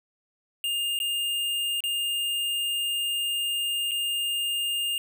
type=tone with dropouts; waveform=square; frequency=2820 Hz; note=F7; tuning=16 cents sharp; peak=-26 dBFS; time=0.64-4.98 s; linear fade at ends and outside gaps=1 ms; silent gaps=0.99-1.001 / 1.805-1.838 / 3.911-3.916 s; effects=none